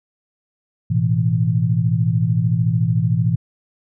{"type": "chord", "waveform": "sine", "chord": "A suspended second", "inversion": "none", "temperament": "equal", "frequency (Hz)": [110, 123.47, 164.81], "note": ["A2", "B2", "E3"], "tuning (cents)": [0, 0, 0], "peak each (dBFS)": -19, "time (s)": [0.9, 3.36], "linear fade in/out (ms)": 10, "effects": []}